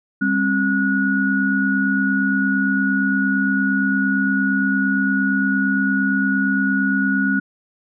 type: tone cluster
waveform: sine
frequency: 199.3 / 268 / 1458 Hz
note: G3 / C4 / F#6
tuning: +29 / +42 / -26 cents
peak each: -20 dBFS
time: 0.21-7.4 s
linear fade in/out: 10 ms
effects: none